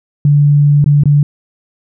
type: tone with dropouts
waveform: sine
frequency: 145.3 Hz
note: D3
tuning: 18 cents flat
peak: -5 dBFS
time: 0.25-1.23 s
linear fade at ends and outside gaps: 2 ms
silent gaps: 0.843-0.86 / 1.036-1.056 s
effects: none